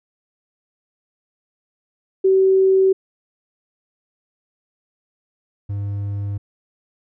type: tone pair in turn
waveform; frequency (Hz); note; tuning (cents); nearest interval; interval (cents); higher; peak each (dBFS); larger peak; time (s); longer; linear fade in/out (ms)
sine / triangle; 381.9 / 100.92; G4 / G#2; -45 / -49; octave + major seventh; 2304; first; -11 / -20; first; 2.24-2.93 / 5.69-6.38; neither; 10
effects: none